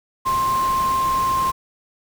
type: tone in noise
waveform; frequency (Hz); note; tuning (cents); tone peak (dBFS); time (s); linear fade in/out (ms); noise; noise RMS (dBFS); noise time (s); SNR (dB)
sine; 1055; C6; +14; -17; 0.25-1.52; 20; pink; -31; 0.25-1.52; +11
effects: none